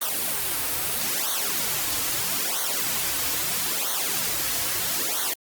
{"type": "noise with flanger", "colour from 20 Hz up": "white", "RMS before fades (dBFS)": -26, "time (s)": [0.01, 5.34], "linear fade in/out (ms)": 10, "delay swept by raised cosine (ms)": [0.39, 5.19], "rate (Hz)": 0.77, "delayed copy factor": -0.85, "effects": ["Opus 32 kbps"]}